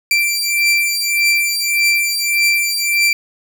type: beating tone pair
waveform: sawtooth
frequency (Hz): 2349 / 2350.7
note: D7 / D7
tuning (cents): 0 / +1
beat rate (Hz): 1.7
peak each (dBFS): -13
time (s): 0.11-3.13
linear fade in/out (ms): 2
effects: none